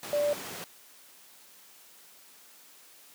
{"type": "tone in noise", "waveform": "sine", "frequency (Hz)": 585, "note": "D5", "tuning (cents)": -7, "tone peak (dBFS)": -24, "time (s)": [0.13, 0.33], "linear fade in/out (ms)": 0, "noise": "pink", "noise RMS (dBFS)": -39, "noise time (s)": [0.03, 0.64], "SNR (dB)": 12, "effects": ["white hiss -55 dBFS RMS until 3.14 s", "high-pass 200 Hz 12 dB/octave"]}